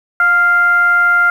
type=tone with frequency modulation; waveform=sine; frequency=1396.9 Hz; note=F6; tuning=in tune; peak=-8 dBFS; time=0.2-1.3 s; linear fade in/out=2 ms; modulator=687 Hz; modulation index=0.36; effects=7-bit